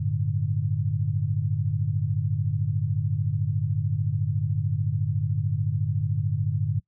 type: chord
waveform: sine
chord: G suspended second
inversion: none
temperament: equal with one note detuned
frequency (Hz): 98 / 111.73 / 146.83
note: G2 / A2 / D3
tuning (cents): 0 / +27 / 0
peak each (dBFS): -27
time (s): 0-6.8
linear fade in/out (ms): 10
effects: noise-tail reverb RT60 0.1 s tail -23 dB re dry